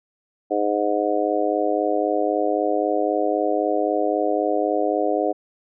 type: harmonic tone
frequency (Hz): 103.83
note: G#2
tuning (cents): 0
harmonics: 3 / 4 / 5 / 6 / 7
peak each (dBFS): -25 / -25 / -25 / -25 / -25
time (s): 0.5-5.33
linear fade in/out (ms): 20
effects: none